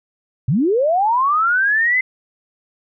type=linear sweep; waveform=sine; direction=up; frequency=107.3 to 2068 Hz; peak=-13 dBFS; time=0.48-2.01 s; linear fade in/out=5 ms; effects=none